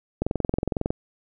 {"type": "click train", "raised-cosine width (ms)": 2, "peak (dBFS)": -10, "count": 16, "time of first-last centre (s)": [0.22, 0.905], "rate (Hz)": 21.9, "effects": []}